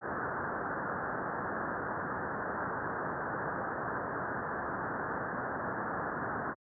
white low-pass noise, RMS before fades -36 dBFS, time 0.01-6.55 s, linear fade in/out 50 ms, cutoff 1700 Hz, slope 96 dB/octave, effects high-pass 100 Hz 12 dB/octave

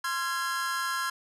45% pulse chord, F minor, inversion second, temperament equal with one note detuned, 1046.5 / 1367.4 / 1661.2 Hz, C6 / F6 / Ab6, 0 / -37 / 0 cents, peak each -33 dBFS, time 0.04-1.1 s, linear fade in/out 5 ms, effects resampled to 32000 Hz

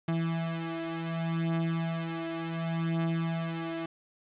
35% pulse beating tone pair, 164.81 / 165.49 Hz, E3 / E3, 0 / +7 cents, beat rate 0.68 Hz, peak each -30 / -32 dBFS, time 0.08-3.86 s, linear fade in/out 5 ms, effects resampled to 8000 Hz + 9-bit

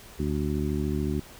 harmonic tone, 73.8 Hz, D2, 9 cents sharp, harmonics 1 / 2 / 3 / 4 / 5, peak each -30 / -31 / -31 / -33 / -33 dBFS, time 0.19-1.2 s, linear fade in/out 5 ms, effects pink hiss -48 dBFS RMS until 1.39 s

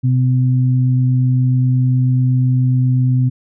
sine tone pair together, 127.24 / 254.7 Hz, C3 / C4, -48 / -46 cents, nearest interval octave, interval 1202 cents, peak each -11 / -21 dBFS, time 0.03-3.3 s, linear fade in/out 20 ms, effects none

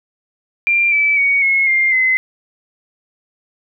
sine tone with pitch steps, 2379 / 2309 / 2240 / 2174 / 2110 / 2047 Hz, D7 / D7 / C#7 / C#7 / C7 / C7, +22 / -30 / +18 / -34 / +14 / -38 cents, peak -11 dBFS, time 0.67-2.17 s, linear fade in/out 0 ms, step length 250 ms, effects none

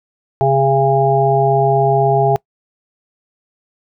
harmonic tone, 136.2 Hz, C#3, 30 cents flat, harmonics 1 / 3 / 5 / 6, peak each -16 / -16 / -16 / -16 dBFS, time 0.41-2.36 s, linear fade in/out 0 ms, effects noise-tail reverb RT60 0.1 s tail -24 dB re dry

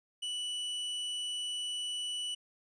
45% pulse tone, 2960 Hz, F#7, in tune, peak -34 dBFS, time 0.22-2.35 s, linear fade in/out 10 ms, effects resampled to 22050 Hz

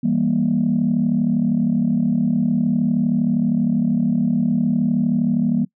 sine chord, E diminished, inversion none, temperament just, 164.81 / 197.78 / 237.3 Hz, E3 / G3 / Bb3, 0 / +16 / +31 cents, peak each -22 / -20 / -17 dBFS, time 0.03-5.65 s, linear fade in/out 10 ms, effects noise-tail reverb RT60 0.1 s tail -23 dB re dry + tanh soft clip ceiling -9 dBFS

